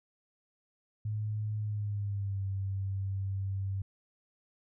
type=tone with pitch glide; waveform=sine; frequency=106.6 to 97.19 Hz; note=G#2 to G2; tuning=+46 to -14 cents; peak=-31 dBFS; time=1.05-3.82 s; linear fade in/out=5 ms; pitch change=-160 cents; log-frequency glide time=1.58-2.44 s; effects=none